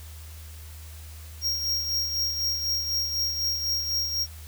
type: tone with tremolo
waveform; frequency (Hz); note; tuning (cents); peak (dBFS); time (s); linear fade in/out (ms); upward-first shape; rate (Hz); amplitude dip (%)
square; 5588; F8; 0; -23; 1.41-4.27; 50; triangle; 4; 55
effects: added 78 Hz sine -40 dBFS peak until 4.47 s + white hiss -49 dBFS RMS until 4.47 s